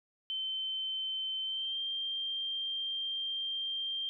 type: tone with pitch glide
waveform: sine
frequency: 3085 to 3174 Hz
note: G7 to G7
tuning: -28 to +21 cents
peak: -33 dBFS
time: 0.3-4.09 s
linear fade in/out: 0 ms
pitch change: +49 cents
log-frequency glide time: 1.43-1.8 s
effects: none